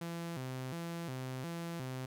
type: tone with vibrato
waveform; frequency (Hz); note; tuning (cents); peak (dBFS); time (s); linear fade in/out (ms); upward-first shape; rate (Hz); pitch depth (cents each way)
sawtooth; 147.9; D3; +13; -35; 0.01-2.06; 5; square; 1.4; 230
effects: none